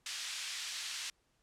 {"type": "band-pass noise", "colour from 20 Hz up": "white", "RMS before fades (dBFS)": -41, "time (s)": [0.06, 1.1], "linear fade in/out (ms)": 2, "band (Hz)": [2000, 5700], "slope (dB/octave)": 12, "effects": ["pink hiss -75 dBFS RMS until 1.42 s", "low-pass 10000 Hz 12 dB/octave"]}